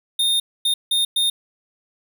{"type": "tone bursts at uneven times", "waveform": "square", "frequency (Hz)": 3659, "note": "A#7", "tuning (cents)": -33, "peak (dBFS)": -17, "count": 4, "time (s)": [[0.19, 0.4], [0.65, 0.74], [0.91, 1.05], [1.16, 1.3]], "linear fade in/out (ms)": 5, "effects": []}